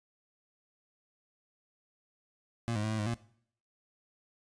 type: tone with pitch steps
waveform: 25% pulse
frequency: 116.6 / 105.3 / 108.8 / 109.7 / 104.9 / 117.1 Hz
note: A#2 / G#2 / A2 / A2 / G#2 / A#2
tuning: +1 / +24 / -19 / -5 / +18 / +8 cents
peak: -27 dBFS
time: 2.68-3.142 s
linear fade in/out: 0 ms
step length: 77 ms
effects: noise-tail reverb RT60 0.6 s tail -19 dB re dry + resampled to 22050 Hz